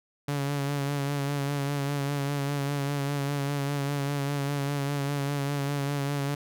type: tone with vibrato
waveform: sawtooth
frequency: 141.6 Hz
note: C#3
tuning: 37 cents sharp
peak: -23 dBFS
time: 0.28-6.35 s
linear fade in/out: 5 ms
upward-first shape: sine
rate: 5 Hz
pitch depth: 34 cents each way
effects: none